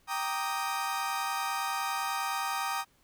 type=chord; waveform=35% pulse; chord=Eb major seventh; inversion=first; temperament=equal; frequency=784 / 932.3 / 1174.7 / 1244.5 Hz; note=G5 / Bb5 / D6 / Eb6; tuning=0 / 0 / 0 / 0 cents; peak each=-34 / -34 / -38 / -33 dBFS; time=0.07-2.85 s; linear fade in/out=50 ms; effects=pink hiss -67 dBFS RMS until 3.03 s